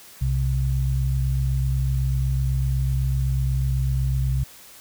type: tone pair together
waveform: sine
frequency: 62.81 / 130.81 Hz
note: B1 / C3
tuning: +30 / 0 cents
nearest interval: octave + minor second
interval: 1270 cents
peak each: -22 / -22 dBFS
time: 0.21-4.44 s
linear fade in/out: 10 ms
effects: white hiss -46 dBFS RMS until 4.8 s